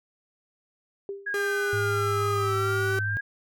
sine tone with exponential decay, 397.2 Hz, G4, 23 cents sharp, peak -28 dBFS, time 1.09-1.43 s, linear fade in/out 1 ms, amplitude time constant 72 ms
sine exponential two-way sweep, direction down then up, 1661.2 to 1241 to 1646 Hz, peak -27 dBFS, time 1.26-3.21 s, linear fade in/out 10 ms, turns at 2.35 s
45% pulse tone with pitch glide, 405 to 386.9 Hz, G#4 to G4, -43 to -23 cents, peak -27 dBFS, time 1.34-2.99 s, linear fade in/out 2 ms, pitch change -80 cents, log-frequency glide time 2.32-2.55 s
sine tone with vibrato, 104.3 Hz, G#2, 8 cents sharp, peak -28 dBFS, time 1.73-3.17 s, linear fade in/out 0 ms, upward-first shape square, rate 1.4 Hz, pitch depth 9 cents each way
effects none

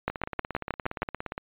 two click trains, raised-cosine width 0.5 ms, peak -18 / -11 dBFS, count 23 / 7, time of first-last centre 0.1-1.379 / 0.08-1.02 s, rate 17.2 / 6.38 Hz, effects resampled to 8000 Hz

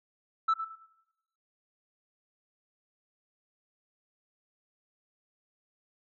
sine tone with echo, 1318.5 Hz, E6, in tune, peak -20 dBFS, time 0.48-0.54 s, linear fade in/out 10 ms, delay 110 ms, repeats 3, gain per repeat -12 dB, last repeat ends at 0.87 s, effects noise-tail reverb RT60 0.9 s tail -17 dB re dry + tanh soft clip ceiling -21 dBFS

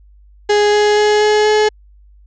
35% pulse tone with pitch steps, 415.3 / 417.9 / 420.6 / 423.3 / 426 Hz, G#4 / G#4 / G#4 / G#4 / G#4, 0 / +11 / +22 / +33 / +44 cents, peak -8 dBFS, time 0.49-1.69 s, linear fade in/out 10 ms, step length 240 ms, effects added 50 Hz sine -42 dBFS peak until 2.26 s + resampled to 16000 Hz

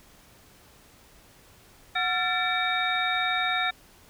sine tone cluster, 736 / 1364 / 1767 / 2302 / 3720 Hz, F#5 / F6 / A6 / D7 / A#7, -9 / -41 / +7 / -35 / -4 cents, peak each -30 dBFS, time 1.95-3.71 s, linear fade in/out 10 ms, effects pink hiss -55 dBFS RMS until 4.09 s

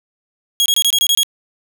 sawtooth tone bursts, 3300 Hz, G#7, 12 cents flat, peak -8 dBFS, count 8, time 0.6-1.232 s, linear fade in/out 0 ms, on 58 ms, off 24 ms, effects none

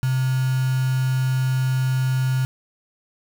sine tone with quantisation, 130 Hz, C3, 11 cents flat, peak -18 dBFS, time 0.03-2.45 s, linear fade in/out 0 ms, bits 5, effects none

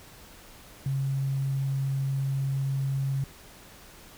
sine tone with quantisation, 136 Hz, C#3, 33 cents flat, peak -25 dBFS, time 0.86-3.24 s, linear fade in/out 2 ms, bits 9, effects pink hiss -50 dBFS RMS until 4.17 s

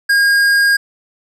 sine tone with tanh clipping, 1624 Hz, G#6, 39 cents flat, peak -11 dBFS, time 0.09-0.77 s, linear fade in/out 10 ms, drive 14 dB, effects none

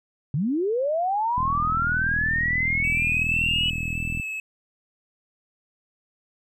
sine linear sweep, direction up, 126.2 to 2960 Hz, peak -21 dBFS, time 0.34-3.7 s, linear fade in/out 2 ms
click train, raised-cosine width 5 ms, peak -19 dBFS, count 116, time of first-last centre 1.38-4.199 s, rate 40.8 Hz
triangle tone with vibrato, 2611 Hz, E7, 17 cents flat, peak -27 dBFS, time 2.84-4.4 s, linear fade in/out 2 ms, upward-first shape square, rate 1.8 Hz, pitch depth 15 cents each way
effects none

